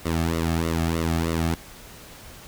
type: tone with flanger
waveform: sawtooth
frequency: 82.41 Hz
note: E2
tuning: in tune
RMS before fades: -24 dBFS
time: 0.05-1.55 s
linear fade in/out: 10 ms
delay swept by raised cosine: 1.2 to 2.08 ms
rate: 3.2 Hz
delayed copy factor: -0.9
effects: pink hiss -44 dBFS RMS until 2.47 s